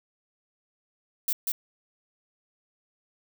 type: noise with echo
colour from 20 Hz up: violet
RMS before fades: -26 dBFS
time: 1.28-1.33 s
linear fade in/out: 2 ms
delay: 190 ms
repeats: 1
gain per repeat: -2 dB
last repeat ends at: 1.52 s
effects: none